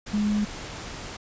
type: tone in noise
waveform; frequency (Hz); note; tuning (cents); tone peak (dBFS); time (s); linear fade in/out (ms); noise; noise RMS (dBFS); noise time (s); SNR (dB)
sine; 208.8; G#3; +10; -21; 0.13-0.45; 10; pink; -37; 0.06-1.17; +13
effects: resampled to 16000 Hz